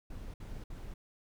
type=noise bursts; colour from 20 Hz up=brown; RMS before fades=-43 dBFS; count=3; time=0.1-0.94 s; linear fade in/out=5 ms; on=240 ms; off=60 ms; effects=none